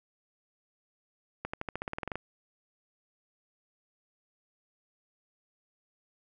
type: accelerating click train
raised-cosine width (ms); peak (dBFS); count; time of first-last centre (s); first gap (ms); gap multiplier
0.5; -19; 13; 1.45-2.156; 85; 0.93
effects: none